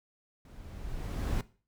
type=noise with level ramp; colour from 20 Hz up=brown; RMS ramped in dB=-50 to -28 dBFS; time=0.45-1.41 s; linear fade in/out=2 ms; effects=noise-tail reverb RT60 0.4 s tail -19 dB re dry